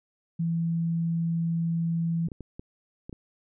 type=tone; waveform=sine; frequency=166.6 Hz; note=E3; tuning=19 cents sharp; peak=-24 dBFS; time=0.39-2.28 s; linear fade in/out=10 ms
type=clicks; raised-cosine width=3 ms; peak=-26 dBFS; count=6; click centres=2.285 / 2.318 / 2.407 / 2.595 / 3.095 / 3.128 s
effects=none